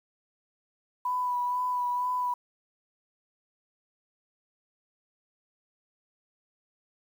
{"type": "tone with vibrato", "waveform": "sine", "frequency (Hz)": 989, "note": "B5", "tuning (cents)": 2, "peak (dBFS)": -26, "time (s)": [1.05, 2.34], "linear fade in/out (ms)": 5, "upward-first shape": "sine", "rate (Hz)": 2.1, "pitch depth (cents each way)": 18, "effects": ["9-bit"]}